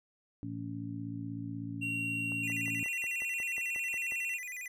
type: harmonic tone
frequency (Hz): 56.3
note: A1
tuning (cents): +40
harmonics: 2 / 3 / 4 / 5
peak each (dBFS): -41 / -45 / -46 / -40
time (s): 0.43-2.83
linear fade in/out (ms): 0
type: tone with pitch glide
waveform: triangle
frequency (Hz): 2748 to 2724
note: F7 to F7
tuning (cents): -29 to -44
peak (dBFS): -32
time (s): 1.81-4.38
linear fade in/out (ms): 20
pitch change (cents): -15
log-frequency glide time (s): 2.42-3.77
type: click train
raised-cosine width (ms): 1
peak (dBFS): -35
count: 11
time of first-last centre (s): 2.32-4.122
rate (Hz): 5.55
type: tone with vibrato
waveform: square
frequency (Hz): 2217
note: C#7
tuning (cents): 0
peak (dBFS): -40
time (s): 2.43-4.68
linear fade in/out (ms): 5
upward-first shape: square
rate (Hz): 11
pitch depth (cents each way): 180
effects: none